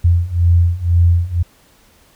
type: beating tone pair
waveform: sine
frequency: 85.1 / 87.1 Hz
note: F2 / F2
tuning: -44 / -4 cents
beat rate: 2 Hz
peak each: -14 / -12 dBFS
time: 0.04-1.43 s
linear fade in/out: 10 ms
effects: pink hiss -51 dBFS RMS until 2.15 s